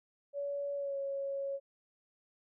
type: tone with pitch glide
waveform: sine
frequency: 567 to 552.5 Hz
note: C#5 to C#5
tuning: +39 to -6 cents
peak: -34 dBFS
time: 0.33-1.6 s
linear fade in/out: 50 ms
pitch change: -45 cents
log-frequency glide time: 0.75-0.97 s
effects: none